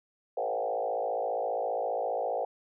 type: tone with frequency modulation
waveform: sine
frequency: 622.3 Hz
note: D#5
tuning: in tune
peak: -28 dBFS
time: 0.37-2.45 s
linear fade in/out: 5 ms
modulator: 54.9 Hz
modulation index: 3.1
effects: none